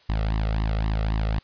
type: tone with flanger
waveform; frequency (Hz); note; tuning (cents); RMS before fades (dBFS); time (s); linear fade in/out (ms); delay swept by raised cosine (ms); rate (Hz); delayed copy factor
sawtooth; 53.8; A1; -38; -24; 0.09-1.39; 5; 1 to 1.55; 3.8; +0.85
effects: white hiss -57 dBFS RMS until 1.43 s + resampled to 11025 Hz